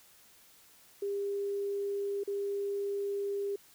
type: tone with dropouts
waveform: sine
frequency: 401.2 Hz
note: G4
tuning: 40 cents sharp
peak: -31 dBFS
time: 1.02-3.56 s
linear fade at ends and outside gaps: 5 ms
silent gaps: 2.236-2.275 s
effects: white hiss -60 dBFS RMS until 3.74 s